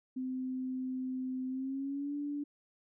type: tone with pitch glide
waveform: sine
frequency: 257.8 to 289.4 Hz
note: C4 to D4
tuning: -26 to -25 cents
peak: -34 dBFS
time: 0.16-2.44 s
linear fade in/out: 10 ms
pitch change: +201 cents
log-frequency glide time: 1.48-2.15 s
effects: none